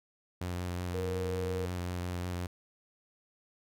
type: tone with vibrato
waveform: sawtooth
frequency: 89.1 Hz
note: F2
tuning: 35 cents sharp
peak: -30 dBFS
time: 0.41-2.47 s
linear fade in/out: 5 ms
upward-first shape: sine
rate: 5.5 Hz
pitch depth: 20 cents each way
type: tone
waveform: sine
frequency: 468.5 Hz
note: A#4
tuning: 9 cents sharp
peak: -34 dBFS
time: 0.94-1.66 s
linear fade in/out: 10 ms
effects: none